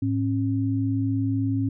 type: tone pair together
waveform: sine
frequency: 107.53 / 271.3 Hz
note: A2 / C#4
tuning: -39 / -37 cents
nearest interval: octave + major third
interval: 1602 cents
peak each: -24 dBFS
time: 0.02-1.69 s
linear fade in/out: 5 ms
effects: none